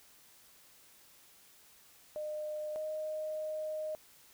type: tone pair in turn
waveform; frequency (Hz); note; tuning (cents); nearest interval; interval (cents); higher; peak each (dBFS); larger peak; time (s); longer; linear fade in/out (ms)
sine; 608 / 619; D#5 / D#5; -40 / -9; unison; 31; second; -36 / -35; second; 2.16-2.76 / 2.76-3.95; second; 0
effects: white hiss -61 dBFS RMS until 4.33 s